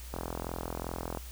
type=click train; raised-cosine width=1 ms; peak=-21 dBFS; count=45; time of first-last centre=0.14-1.173 s; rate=42.6 Hz; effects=added 60 Hz sine -42 dBFS peak until 1.31 s + white hiss -50 dBFS RMS until 1.31 s